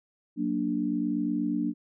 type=chord; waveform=sine; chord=Gb augmented; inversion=none; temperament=equal; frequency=185 / 233.1 / 293.7 Hz; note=Gb3 / Bb3 / D4; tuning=0 / 0 / 0 cents; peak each=-33 / -30 / -28 dBFS; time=0.36-1.74 s; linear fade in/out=50 ms; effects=none